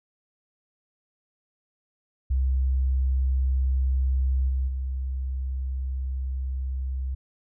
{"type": "tone with level steps", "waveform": "sine", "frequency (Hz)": 65.41, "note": "C2", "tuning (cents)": 0, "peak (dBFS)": [-20, -22, -26], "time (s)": [2.3, 7.15], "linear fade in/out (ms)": 10, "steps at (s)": [4.48, 4.67], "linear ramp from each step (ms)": 20, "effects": []}